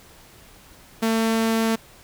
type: tone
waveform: sawtooth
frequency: 224.7 Hz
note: A3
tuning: 37 cents sharp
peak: -15 dBFS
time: 1.02-1.76 s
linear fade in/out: 10 ms
effects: pink hiss -49 dBFS RMS until 2.03 s